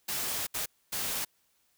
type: noise bursts at uneven times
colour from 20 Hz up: white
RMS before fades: -33 dBFS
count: 3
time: 0.08-0.47 / 0.54-0.66 / 0.92-1.25 s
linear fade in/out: 10 ms
effects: white hiss -71 dBFS RMS until 1.77 s